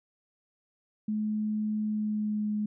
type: tone with pitch glide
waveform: sine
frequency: 213.5 to 210.7 Hz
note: G#3 to G#3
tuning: +48 to +25 cents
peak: -27 dBFS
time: 1.08-2.66 s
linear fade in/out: 5 ms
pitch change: -23 cents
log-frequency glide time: 1.84-2.5 s
effects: none